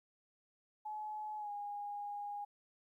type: tone with pitch glide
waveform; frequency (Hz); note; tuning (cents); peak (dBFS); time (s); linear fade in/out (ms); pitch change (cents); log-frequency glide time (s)
sine; 852 to 819.7; G#5 to G#5; +44 to -23; -40; 0.85-2.45; 10; -67; 1.37-1.51
effects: 13-bit